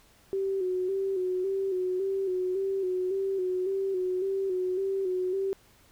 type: tone with vibrato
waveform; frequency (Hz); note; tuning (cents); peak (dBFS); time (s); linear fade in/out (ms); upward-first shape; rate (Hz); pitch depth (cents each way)
sine; 377.6; F#4; +35; -26; 0.33-5.53; 0; square; 1.8; 48
effects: pink hiss -60 dBFS RMS until 5.91 s